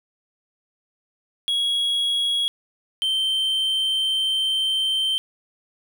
triangle tone pair in turn, 3322 / 3117 Hz, G#7 / G7, 0 / -11 cents, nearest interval minor second, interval 111 cents, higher first, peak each -18 dBFS, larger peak neither, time 1.48-2.48 / 3.02-5.18 s, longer second, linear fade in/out 0 ms, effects none

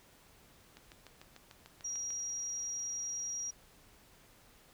click train, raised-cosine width 0.2 ms, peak -34 dBFS, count 10, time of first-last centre 0.77-2.105 s, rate 6.74 Hz
sine tone, 5710 Hz, F8, 37 cents sharp, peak -36 dBFS, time 1.84-3.51 s, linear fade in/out 10 ms
effects pink hiss -62 dBFS RMS until 4.73 s

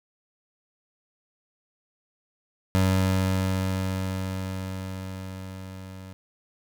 25% pulse tone with level ramp, 94.3 Hz, F#2, 33 cents sharp, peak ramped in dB -15 to -36 dBFS, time 2.75-6.13 s, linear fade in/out 0 ms, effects none

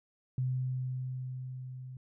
sine tone with level ramp, 128.4 Hz, C3, 32 cents flat, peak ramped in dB -28 to -42 dBFS, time 0.38-1.97 s, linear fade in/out 2 ms, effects none

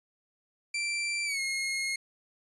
sawtooth tone with pitch glide, 2349 to 2154 Hz, D7 to C7, 0 to +50 cents, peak -26 dBFS, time 0.74-1.96 s, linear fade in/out 5 ms, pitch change -150 cents, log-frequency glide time 1.25-1.4 s, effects resampled to 24000 Hz

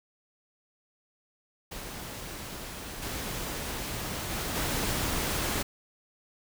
pink noise with level steps, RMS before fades -40 / -35 / -33 / -30 dBFS, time 1.71-5.63 s, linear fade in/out 10 ms, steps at 3.02 / 4.3 / 4.55 s, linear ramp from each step 5 ms, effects none

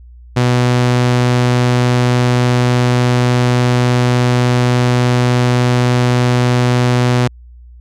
sawtooth tone, 123.47 Hz, B2, in tune, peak -6 dBFS, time 0.36-7.28 s, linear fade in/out 10 ms, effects added 60 Hz sine -35 dBFS peak until 7.8 s + low-pass 7000 Hz 12 dB/octave

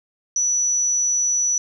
sine tone, 5920 Hz, F#8, in tune, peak -17 dBFS, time 0.36-1.58 s, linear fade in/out 2 ms, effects 9-bit

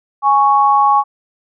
sine tone pair together, 830.6 / 1108.7 Hz, G#5 / C#6, 0 / 0 cents, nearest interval perfect fourth, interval 500 cents, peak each -11 dBFS, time 0.22-1.04 s, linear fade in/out 50 ms, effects none

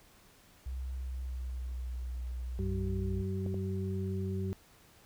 sine tone with pitch glide, 64.5 to 61.84 Hz, C2 to B1, -24 to +3 cents, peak -35 dBFS, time 0.66-3.22 s, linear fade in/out 5 ms, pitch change -73 cents, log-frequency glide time 1-1.95 s
harmonic tone, 95.3 Hz, G2, 48 cents flat, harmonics 1 / 2 / 4, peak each -34 / -37 / -40 dBFS, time 2.59-4.53 s, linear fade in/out 0 ms
clicks, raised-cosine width 2 ms, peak -28 dBFS, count 2, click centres 3.463 / 3.543 s
effects pink hiss -61 dBFS RMS until 5.05 s

